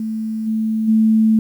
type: tone with level steps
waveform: sine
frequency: 220 Hz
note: A3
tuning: in tune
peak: -20 / -16 / -10 dBFS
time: 0-1.39 s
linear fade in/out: 2 ms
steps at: 0.46 / 0.87 s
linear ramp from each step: 20 ms
effects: 8-bit